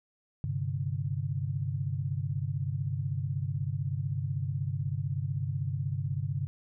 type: chord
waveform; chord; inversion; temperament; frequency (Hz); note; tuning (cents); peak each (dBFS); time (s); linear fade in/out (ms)
sine; G suspended fourth; none; equal; 98 / 130.81 / 146.83; G2 / C3 / D3; 0 / 0 / 0; -34 / -33 / -34; 0.44-6.47; 0
effects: none